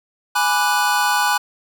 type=chord; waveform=square; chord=G# half-diminished seventh; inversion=none; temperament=equal; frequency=830.6 / 987.8 / 1174.7 / 1480 Hz; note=G#5 / B5 / D6 / F#6; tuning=0 / 0 / 0 / 0 cents; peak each=-21 / -22 / -25 / -21 dBFS; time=0.35-1.38 s; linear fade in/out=10 ms; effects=none